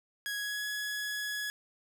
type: tone with pitch glide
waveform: sawtooth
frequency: 1661.2 to 1684.4 Hz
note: G#6 to G#6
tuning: 0 to +24 cents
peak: -30 dBFS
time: 0.26-1.5 s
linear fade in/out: 0 ms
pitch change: +24 cents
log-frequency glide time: 0.36-0.65 s
effects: none